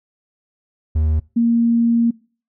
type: tone pair in turn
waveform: triangle / sine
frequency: 77.78 / 233.1 Hz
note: D#2 / A#3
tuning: 0 / 0 cents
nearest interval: octave + perfect fifth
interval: 1900 cents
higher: second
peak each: -12 dBFS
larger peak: neither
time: 0.95-1.2 / 1.36-2.11 s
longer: second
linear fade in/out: 10 ms
effects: noise-tail reverb RT60 0.4 s tail -24 dB re dry